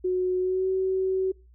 sine tone with pitch glide, 366.9 to 377.9 Hz, F#4 to F#4, -15 to +37 cents, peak -22 dBFS, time 0.04-1.32 s, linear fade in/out 10 ms, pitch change +52 cents, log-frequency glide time 0.39-0.68 s, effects noise-tail reverb RT60 0.3 s tail -25 dB re dry + added 60 Hz sine -51 dBFS peak until 1.54 s

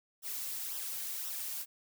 blue noise with flanger, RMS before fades -39 dBFS, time 0.22-1.66 s, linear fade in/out 50 ms, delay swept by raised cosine 0.44 to 3.04 ms, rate 1.9 Hz, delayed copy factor -0.6, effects none

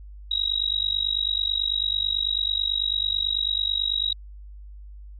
sine tone with amplitude modulation, 3831 Hz, A#7, 47 cents sharp, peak -18 dBFS, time 0.31-4.13 s, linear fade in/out 5 ms, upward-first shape sine, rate 49.1 Hz, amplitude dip 95%, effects added 50 Hz sine -39 dBFS peak until 5.19 s

